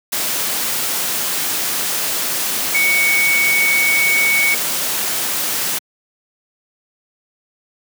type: tone in noise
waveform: sine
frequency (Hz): 2232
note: C#7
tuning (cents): +11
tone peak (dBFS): -13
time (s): 2.74-4.55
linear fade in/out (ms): 10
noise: white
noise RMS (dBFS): -20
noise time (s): 0.12-5.79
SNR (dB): +4
effects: high-pass 150 Hz 12 dB/octave